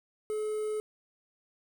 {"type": "tone with quantisation", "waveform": "triangle", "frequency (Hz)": 428, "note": "A4", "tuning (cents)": -48, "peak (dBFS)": -28, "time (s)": [0.3, 0.8], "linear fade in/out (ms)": 0, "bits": 8, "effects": []}